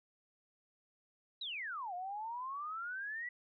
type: exponential two-way sweep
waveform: sine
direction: down then up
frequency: 4024 to 700 to 1978 Hz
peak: -39 dBFS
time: 1.41-3.29 s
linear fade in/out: 5 ms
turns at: 1.94 s
effects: none